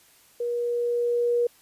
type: tone with level ramp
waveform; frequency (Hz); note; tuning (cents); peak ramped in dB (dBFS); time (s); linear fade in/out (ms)
sine; 478.5; A#4; +45; -25 to -19; 0.4-1.47; 5
effects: white hiss -57 dBFS RMS until 1.61 s + resampled to 32000 Hz